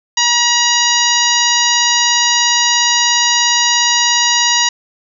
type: harmonic tone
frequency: 957 Hz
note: A#5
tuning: 45 cents sharp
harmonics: 1 / 2 / 3 / 4 / 5 / 6 / 7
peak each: -18 / -18 / -18 / -18 / -18 / -18 / -18 dBFS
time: 0.17-4.69 s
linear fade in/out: 5 ms
effects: none